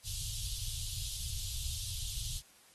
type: band-stop noise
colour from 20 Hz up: pink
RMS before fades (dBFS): -39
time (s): 0.03-2.42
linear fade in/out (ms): 50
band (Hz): 120 to 3100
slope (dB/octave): 48
effects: white hiss -62 dBFS RMS until 2.74 s + AAC 32 kbps